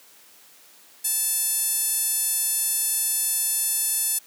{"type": "tone with band-pass filter", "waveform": "5% pulse", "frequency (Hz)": 877, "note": "A5", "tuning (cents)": -6, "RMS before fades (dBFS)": -24, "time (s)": [1.04, 4.19], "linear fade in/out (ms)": 10, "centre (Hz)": 11000, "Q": 2.7, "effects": ["white hiss -52 dBFS RMS until 4.26 s", "high-pass 200 Hz 12 dB/octave"]}